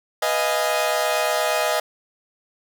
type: chord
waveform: sawtooth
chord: F half-diminished seventh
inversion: second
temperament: equal with one note detuned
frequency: 493.9 / 622.3 / 690.8 / 830.6 Hz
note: Cb5 / Eb5 / F5 / Ab5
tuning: 0 / 0 / -19 / 0 cents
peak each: -24 / -18 / -23 / -23 dBFS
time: 0.22-1.8 s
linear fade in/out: 5 ms
effects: none